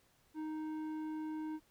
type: tone with low-pass filter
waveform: square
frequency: 311.1 Hz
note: D#4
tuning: in tune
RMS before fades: -41 dBFS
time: 0.34-1.6 s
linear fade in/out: 50 ms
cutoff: 1100 Hz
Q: 0.6
effects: pink hiss -71 dBFS RMS until 1.7 s